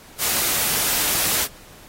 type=noise; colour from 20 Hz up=white; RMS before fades=-21 dBFS; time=0.18-1.48 s; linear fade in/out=50 ms; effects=pink hiss -46 dBFS RMS until 1.88 s + AAC 48 kbps